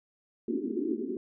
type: band-pass noise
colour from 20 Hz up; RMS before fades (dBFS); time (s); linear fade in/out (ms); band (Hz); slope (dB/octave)
white; -32; 0.48-1.17; 2; 220 to 400; 96
effects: none